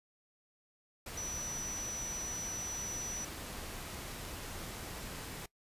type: tone in noise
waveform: sine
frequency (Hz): 5920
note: F#8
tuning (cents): 0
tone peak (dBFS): -38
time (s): 1.17-3.25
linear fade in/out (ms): 5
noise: pink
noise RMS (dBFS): -44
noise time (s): 1.06-5.46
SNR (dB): +3
effects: noise-tail reverb RT60 0.1 s tail -21 dB re dry + resampled to 32000 Hz